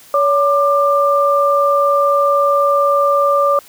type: tone pair together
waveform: sine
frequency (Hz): 566 / 1190.3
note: C#5 / D6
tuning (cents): +36 / +23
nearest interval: octave + minor second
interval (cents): 1287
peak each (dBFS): -13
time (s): 0.14-3.59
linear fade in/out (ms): 2
effects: white hiss -43 dBFS RMS until 3.68 s